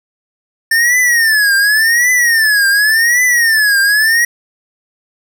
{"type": "tone with vibrato", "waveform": "square", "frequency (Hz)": 1787, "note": "A6", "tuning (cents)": 26, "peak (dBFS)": -9, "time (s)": [0.71, 4.25], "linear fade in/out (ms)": 5, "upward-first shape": "triangle", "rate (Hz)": 0.89, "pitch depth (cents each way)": 210, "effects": []}